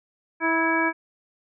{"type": "harmonic tone with a mistuned harmonic", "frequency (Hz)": 326.2, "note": "E4", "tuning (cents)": -18, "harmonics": [1, 2, 3, 4, 5, 7], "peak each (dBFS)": [-25, -30, -26, -32, -25, -27], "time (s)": [0.4, 0.93], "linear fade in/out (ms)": 50, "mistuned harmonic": 5, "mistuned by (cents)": 23, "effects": []}